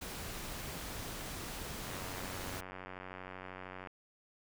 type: noise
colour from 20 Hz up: pink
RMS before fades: -43 dBFS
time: 0.01-2.61 s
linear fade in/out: 10 ms
type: click train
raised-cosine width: 0.5 ms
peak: -30 dBFS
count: 187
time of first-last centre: 1.87-3.872 s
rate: 92.9 Hz
effects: none